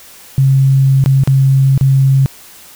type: tone with dropouts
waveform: sine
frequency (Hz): 134.9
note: C#3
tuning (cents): -47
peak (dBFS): -6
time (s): 0.38-2.26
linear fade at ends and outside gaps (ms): 0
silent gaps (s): 1.04-1.06 / 1.236-1.275 / 1.777-1.811
effects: white hiss -38 dBFS RMS until 2.75 s